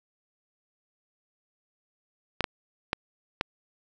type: clicks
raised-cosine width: 0.3 ms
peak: -9 dBFS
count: 4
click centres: 2.407 / 2.442 / 2.931 / 3.411 s
effects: none